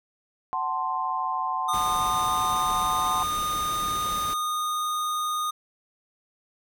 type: chord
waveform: sine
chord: F# diminished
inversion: none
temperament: equal with one note detuned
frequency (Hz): 746.4 / 880 / 1046.5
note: F#5 / A5 / C6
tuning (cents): +15 / 0 / 0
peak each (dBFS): -31 / -31 / -27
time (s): 0.53-3.23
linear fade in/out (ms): 0
type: tone with pitch glide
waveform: square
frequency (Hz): 1220 to 1231.3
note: D#6 to D#6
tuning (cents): -34 to -18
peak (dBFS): -26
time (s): 1.68-5.51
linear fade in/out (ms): 10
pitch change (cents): +16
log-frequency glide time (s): 2.08-4.85
type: noise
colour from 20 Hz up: pink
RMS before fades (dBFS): -37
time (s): 1.73-4.34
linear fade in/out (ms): 5
effects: none